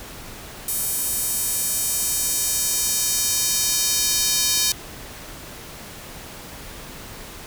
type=tone with high-pass filter sweep; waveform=square; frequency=341.6 Hz; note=F4; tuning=38 cents flat; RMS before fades=-22 dBFS; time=0.68-4.72 s; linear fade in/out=2 ms; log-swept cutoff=10000 to 4800 Hz; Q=1.3; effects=pink hiss -38 dBFS RMS until 7.46 s